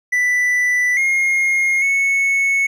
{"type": "tone with pitch steps", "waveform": "triangle", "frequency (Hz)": [1980, 2141, 2205], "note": ["B6", "C7", "C#7"], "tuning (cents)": [4, 39, -10], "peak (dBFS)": -12, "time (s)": [0.12, 2.67], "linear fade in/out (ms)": 10, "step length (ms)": 850, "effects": []}